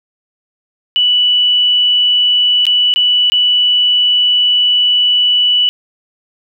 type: tone with dropouts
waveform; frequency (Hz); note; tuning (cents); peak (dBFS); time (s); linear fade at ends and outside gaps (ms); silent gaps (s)
sine; 2960; F#7; 0; -8; 0.96-5.69; 0; 2.654-2.667 / 2.939-2.96 / 3.299-3.32
effects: none